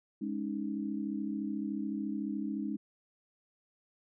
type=chord; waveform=sine; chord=Ab suspended fourth; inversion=none; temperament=equal; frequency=207.7 / 277.2 / 311.1 Hz; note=Ab3 / Db4 / Eb4; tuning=0 / 0 / 0 cents; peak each=-36 / -38 / -38 dBFS; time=0.21-2.77 s; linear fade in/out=10 ms; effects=none